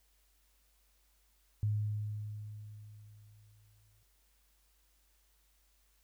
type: tone with exponential decay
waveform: sine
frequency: 105.5 Hz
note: G#2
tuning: 28 cents sharp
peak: -28 dBFS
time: 1.63-4.03 s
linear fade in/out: 0 ms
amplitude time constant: 520 ms
effects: added 50 Hz sine -70 dBFS peak until 6.03 s + white hiss -73 dBFS RMS until 6.03 s